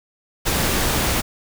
pink noise, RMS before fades -20 dBFS, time 0.45-1.22 s, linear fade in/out 20 ms, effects none

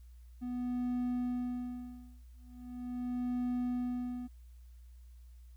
triangle tone with tremolo, 246.9 Hz, B3, in tune, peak -29 dBFS, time 0.41-4.28 s, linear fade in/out 20 ms, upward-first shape sine, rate 0.4 Hz, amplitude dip 100%, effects added 60 Hz sine -51 dBFS peak until 5.56 s + white hiss -74 dBFS RMS until 5.56 s

